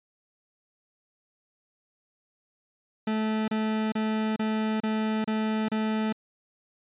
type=tone bursts; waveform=40% pulse; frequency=217.8 Hz; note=A3; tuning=17 cents flat; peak=-24 dBFS; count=7; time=3.07-6.126 s; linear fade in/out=5 ms; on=410 ms; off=31 ms; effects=resampled to 8000 Hz